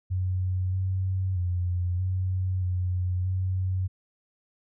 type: tone with pitch steps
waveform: sine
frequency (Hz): 92.3 / 94.1 / 89.1 / 92.9 / 90.8 / 93.2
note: F#2 / F#2 / F2 / F#2 / F#2 / F#2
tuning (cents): -4 / +30 / +35 / +7 / -32 / +13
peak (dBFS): -24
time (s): 0.1-3.88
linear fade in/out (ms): 20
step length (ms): 630
effects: none